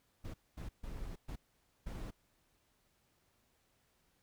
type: noise bursts at uneven times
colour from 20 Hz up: brown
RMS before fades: -43 dBFS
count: 5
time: 0.24-0.34 / 0.57-0.69 / 0.83-1.16 / 1.28-1.36 / 1.86-2.11 s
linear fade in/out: 10 ms
effects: pink hiss -75 dBFS RMS until 4.22 s